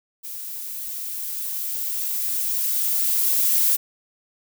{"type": "noise with level ramp", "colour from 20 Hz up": "violet", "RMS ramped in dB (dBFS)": [-34, -18], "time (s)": [0.23, 3.77], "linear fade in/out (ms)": 20, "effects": []}